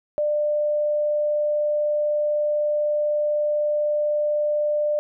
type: tone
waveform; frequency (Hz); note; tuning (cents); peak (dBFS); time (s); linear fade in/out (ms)
sine; 596; D5; +25; -19; 0.18-4.99; 0
effects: none